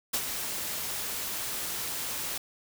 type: noise with ADSR envelope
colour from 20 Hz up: white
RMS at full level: -27 dBFS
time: 0.13-2.38 s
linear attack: 12 ms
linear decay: 58 ms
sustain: -7 dB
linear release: 4 ms
effects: none